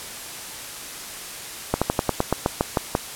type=slowing click train; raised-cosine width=1 ms; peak=-4 dBFS; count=11; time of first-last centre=1.74-2.951 s; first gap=76 ms; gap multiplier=1.1; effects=white hiss -35 dBFS RMS until 3.15 s + low-pass 12000 Hz 12 dB/octave